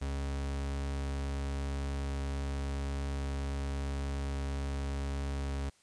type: tone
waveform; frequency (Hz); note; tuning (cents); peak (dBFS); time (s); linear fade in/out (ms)
40% pulse; 69.3; C#2; 0; -32; 0.01-5.7; 10
effects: white hiss -66 dBFS RMS until 5.82 s + resampled to 22050 Hz